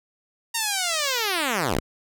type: linear sweep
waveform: 5% pulse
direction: down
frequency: 934 to 33.55 Hz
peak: -11 dBFS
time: 0.54-1.8 s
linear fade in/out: 10 ms
effects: none